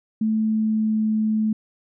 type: tone with pitch glide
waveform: sine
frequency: 218.7 to 216.9 Hz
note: A3 to A3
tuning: -10 to -25 cents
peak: -18 dBFS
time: 0.21-1.53 s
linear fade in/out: 5 ms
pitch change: -15 cents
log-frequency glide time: 0.35-1.07 s
effects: none